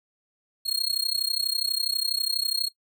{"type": "tone with amplitude modulation", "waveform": "40% pulse", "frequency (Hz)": 4274, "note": "C8", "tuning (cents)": 36, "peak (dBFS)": -19, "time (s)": [0.65, 2.69], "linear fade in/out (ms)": 20, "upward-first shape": "sine", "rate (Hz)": 32.2, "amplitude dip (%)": 95, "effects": ["noise-tail reverb RT60 0.1 s tail -20 dB re dry"]}